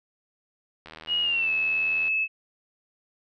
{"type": "click train", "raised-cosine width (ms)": 0.3, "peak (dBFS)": -26, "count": 98, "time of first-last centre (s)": [0.86, 2.08], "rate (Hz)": 79.5}
{"type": "tone with pitch glide", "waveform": "sine", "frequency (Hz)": [2885, 2600], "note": ["F#7", "E7"], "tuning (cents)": [-44, -24], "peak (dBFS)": -22, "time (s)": [1.07, 2.28], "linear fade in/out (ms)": 50, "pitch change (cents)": -180, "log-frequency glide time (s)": [1.22, 1.51]}
{"effects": []}